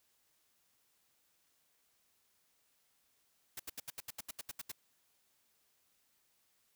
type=noise bursts; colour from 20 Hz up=white; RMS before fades=-43 dBFS; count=12; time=3.57-4.718 s; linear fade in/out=5 ms; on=26 ms; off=76 ms; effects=white hiss -75 dBFS RMS until 6.75 s